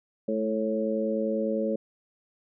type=harmonic tone with a mistuned harmonic; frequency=110 Hz; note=A2; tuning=in tune; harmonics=2 / 3 / 4 / 5; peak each=-29 / -34 / -31 / -29 dBFS; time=0.28-1.76 s; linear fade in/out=5 ms; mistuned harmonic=2; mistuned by=-26 cents; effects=none